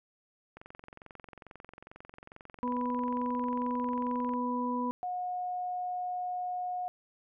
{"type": "click train", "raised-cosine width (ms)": 0.5, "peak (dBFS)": -32, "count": 85, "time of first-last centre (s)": [0.57, 4.337], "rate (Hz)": 22.3}
{"type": "harmonic tone", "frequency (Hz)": 246.9, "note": "B3", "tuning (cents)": 0, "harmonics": [1, 2, 4], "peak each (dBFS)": [-32, -39, -33], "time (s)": [2.63, 4.91], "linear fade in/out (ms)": 0}
{"type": "tone", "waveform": "sine", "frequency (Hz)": 724, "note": "F#5", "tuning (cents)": -38, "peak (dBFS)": -32, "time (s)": [5.03, 6.88], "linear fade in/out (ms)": 0}
{"effects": []}